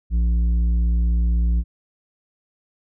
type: tone with tanh clipping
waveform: sine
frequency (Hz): 58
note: A#1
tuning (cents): -8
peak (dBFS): -17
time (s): 0.1-1.64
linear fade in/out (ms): 50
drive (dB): 7
effects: none